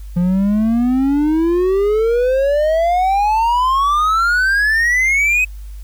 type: exponential sweep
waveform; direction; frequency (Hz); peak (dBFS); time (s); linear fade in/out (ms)
triangle; up; 172.6 to 2552; -10; 0.16-5.45; 10
effects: added 50 Hz sine -28 dBFS peak until 5.83 s + white hiss -51 dBFS RMS until 5.83 s